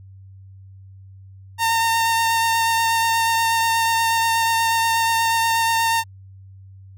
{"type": "tone with vibrato", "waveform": "sawtooth", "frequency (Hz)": 912, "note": "A#5", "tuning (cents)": -38, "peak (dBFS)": -13, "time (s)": [1.58, 6.04], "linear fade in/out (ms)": 50, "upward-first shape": "triangle", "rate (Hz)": 8.3, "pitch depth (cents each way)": 15, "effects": ["added 96 Hz sine -40 dBFS peak until 6.97 s"]}